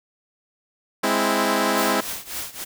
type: chord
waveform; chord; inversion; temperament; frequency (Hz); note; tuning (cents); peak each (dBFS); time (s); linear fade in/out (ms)
10% pulse; Ab augmented; none; equal; 207.7 / 261.6 / 329.6; Ab3 / C4 / E4; 0 / 0 / 0; -15; 1.03-2.01; 10
type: noise with tremolo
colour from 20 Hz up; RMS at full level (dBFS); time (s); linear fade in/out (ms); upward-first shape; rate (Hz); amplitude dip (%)
white; -28; 1.76-2.65; 20; triangle; 3.6; 90
effects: none